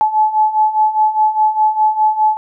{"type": "beating tone pair", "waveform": "sine", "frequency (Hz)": [858, 862.9], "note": ["A5", "A5"], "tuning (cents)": [-44, -34], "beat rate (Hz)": 4.9, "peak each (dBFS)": [-16, -12], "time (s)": [0.01, 2.37], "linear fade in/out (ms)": 0, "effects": []}